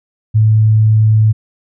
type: tone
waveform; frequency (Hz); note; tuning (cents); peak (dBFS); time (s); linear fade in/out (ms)
sine; 108.9; A2; -17; -6; 0.34-1.33; 20
effects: none